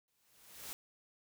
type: noise with exponential growth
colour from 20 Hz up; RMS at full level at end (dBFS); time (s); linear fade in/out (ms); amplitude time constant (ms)
white; -43; 0.08-0.73; 0; 140
effects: none